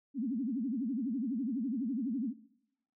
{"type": "tone with vibrato", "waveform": "sine", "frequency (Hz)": 246.9, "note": "B3", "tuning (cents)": 0, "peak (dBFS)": -31, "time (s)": [0.14, 2.34], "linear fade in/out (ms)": 50, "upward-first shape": "sine", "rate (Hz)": 12, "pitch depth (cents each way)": 260, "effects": ["noise-tail reverb RT60 0.8 s tail -19 dB re dry"]}